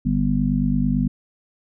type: harmonic tone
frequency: 49 Hz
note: G1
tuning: in tune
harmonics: 1 / 3 / 4 / 5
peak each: -25 / -23 / -23 / -21 dBFS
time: 0.05-1.08 s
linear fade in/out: 10 ms
effects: none